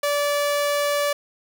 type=tone; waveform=sawtooth; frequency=579 Hz; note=D5; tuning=25 cents flat; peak=-16 dBFS; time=0.03-1.13 s; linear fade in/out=5 ms; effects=none